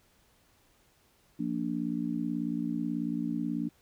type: chord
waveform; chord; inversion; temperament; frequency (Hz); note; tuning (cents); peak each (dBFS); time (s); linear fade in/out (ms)
sine; Bb major; second; just; 174.81 / 233.1 / 291.4; F3 / Bb3 / D4; +2 / 0 / -13; -36 / -33 / -33; 1.39-3.69; 10
effects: pink hiss -66 dBFS RMS until 3.81 s